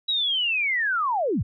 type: linear sweep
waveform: sine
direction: down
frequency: 3904 to 61.74 Hz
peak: -21 dBFS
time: 0.08-1.43 s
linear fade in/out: 10 ms
effects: none